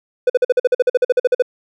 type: tone bursts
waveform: triangle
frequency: 498.1 Hz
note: B4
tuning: 15 cents sharp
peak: -7 dBFS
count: 16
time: 0.27-1.423 s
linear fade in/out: 5 ms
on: 28 ms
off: 47 ms
effects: none